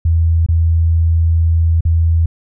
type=tone with dropouts; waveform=sine; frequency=82.41 Hz; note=E2; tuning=in tune; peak=-9 dBFS; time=0.05-2.26 s; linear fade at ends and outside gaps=5 ms; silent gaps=0.463-0.486 / 1.808-1.851 s; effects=none